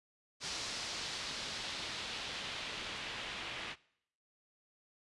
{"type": "noise with low-pass filter sweep", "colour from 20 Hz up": "white", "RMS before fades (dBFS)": -42, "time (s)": [0.4, 3.76], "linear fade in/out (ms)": 50, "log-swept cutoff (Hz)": [5200, 2800], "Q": 1.5, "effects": ["noise-tail reverb RT60 0.7 s tail -22 dB re dry", "resampled to 24000 Hz"]}